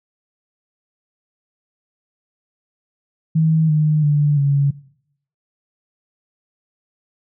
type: tone with pitch steps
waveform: sine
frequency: 159.4 / 153 / 146.85 / 140.95 Hz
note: D#3 / D#3 / D3 / C#3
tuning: +42 / -29 / 0 / +29 cents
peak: -12 dBFS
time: 3.35-4.71 s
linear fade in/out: 10 ms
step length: 340 ms
effects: noise-tail reverb RT60 0.7 s tail -20 dB re dry